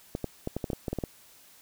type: clicks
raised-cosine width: 2 ms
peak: -17 dBFS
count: 11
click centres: 0.151 / 0.243 / 0.474 / 0.566 / 0.642 / 0.702 / 0.732 / 0.882 / 0.93 / 0.987 / 1.038 s
effects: white hiss -56 dBFS RMS until 1.61 s